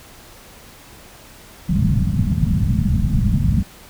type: low-pass noise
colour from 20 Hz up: white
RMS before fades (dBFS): -17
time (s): 1.68-3.63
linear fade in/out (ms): 10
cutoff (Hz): 210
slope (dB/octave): 48
effects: pink hiss -43 dBFS RMS until 3.89 s